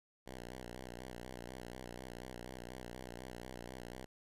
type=tone with vibrato; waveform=5% pulse; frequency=61.74 Hz; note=B1; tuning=in tune; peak=-35 dBFS; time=0.26-4.06 s; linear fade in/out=10 ms; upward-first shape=square; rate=4.1 Hz; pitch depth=67 cents each way; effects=resampled to 32000 Hz